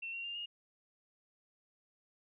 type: tone with pitch steps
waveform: sine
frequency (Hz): 2700 / 2749 / 2798 / 2849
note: E7 / F7 / F7 / F7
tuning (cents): +41 / -28 / +3 / +34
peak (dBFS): -39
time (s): 0.02-0.46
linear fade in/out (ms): 10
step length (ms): 110
effects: none